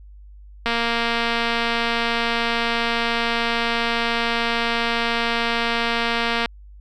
click train, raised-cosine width 0.3 ms, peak -6 dBFS, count 1352, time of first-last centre 0.66-6.458 s, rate 233 Hz, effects added 50 Hz sine -40 dBFS peak until 6.8 s

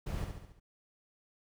brown noise with echo, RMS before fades -37 dBFS, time 0.06-0.25 s, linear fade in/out 10 ms, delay 70 ms, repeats 5, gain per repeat -5 dB, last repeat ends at 0.6 s, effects none

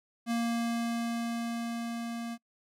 square tone with level ramp, 233.1 Hz, A#3, in tune, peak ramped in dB -28 to -36 dBFS, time 0.26-2.38 s, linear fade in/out 50 ms, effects noise-tail reverb RT60 0.1 s tail -26 dB re dry + low-pass 12000 Hz 12 dB/octave

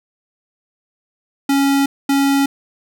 square tone pair in turn, 277.2 / 277.2 Hz, C#4 / C#4, 0 / 0 cents, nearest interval unison, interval 0 cents, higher neither, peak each -13 dBFS, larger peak neither, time 1.49-1.86 / 2.09-2.46 s, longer neither, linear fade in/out 5 ms, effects none

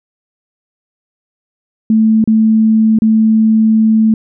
sine tone with dropouts, 220 Hz, A3, in tune, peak -6 dBFS, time 1.9-4.14 s, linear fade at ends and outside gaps 2 ms, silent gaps 2.241-2.275 / 2.988-3.02 s, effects none

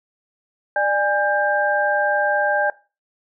sine tone cluster, 595 / 820 / 1586 Hz, D5 / G#5 / G6, +22 / -22 / +20 cents, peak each -21 dBFS, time 0.76-2.7 s, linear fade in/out 2 ms, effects noise-tail reverb RT60 0.3 s tail -19 dB re dry

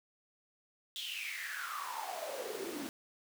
pink noise with high-pass filter sweep, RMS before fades -41 dBFS, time 0.96-2.89 s, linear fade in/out 0 ms, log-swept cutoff 3500 to 260 Hz, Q 8.7, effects none

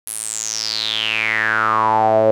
sawtooth tone with band-pass filter sweep, 110 Hz, A2, in tune, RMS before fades -18 dBFS, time 0.07-2.31 s, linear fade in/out 0 ms, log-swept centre 11000 to 540 Hz, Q 8.3, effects none

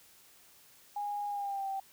sine tone with pitch glide, 821 to 779 Hz, G#5 to G5, -20 to -11 cents, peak -33 dBFS, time 0.96-1.8 s, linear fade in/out 5 ms, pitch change -91 cents, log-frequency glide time 1.28-1.68 s, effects white hiss -60 dBFS RMS until 1.92 s

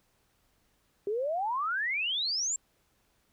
sine exponential sweep, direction up, 392 to 7600 Hz, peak -28 dBFS, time 1.07-2.56 s, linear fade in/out 2 ms, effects pink hiss -71 dBFS RMS until 3.32 s

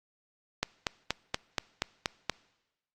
click train, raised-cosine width 0.2 ms, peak -10 dBFS, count 8, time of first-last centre 0.63-2.297 s, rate 4.2 Hz, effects noise-tail reverb RT60 1.0 s tail -22 dB re dry + Opus 48 kbps

